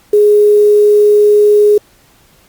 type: tone with quantisation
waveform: sine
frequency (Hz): 416.8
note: G#4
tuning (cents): +6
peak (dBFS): -4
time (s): 0.13-1.78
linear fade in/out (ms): 5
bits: 5
effects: pink hiss -48 dBFS RMS until 2.48 s + Opus 48 kbps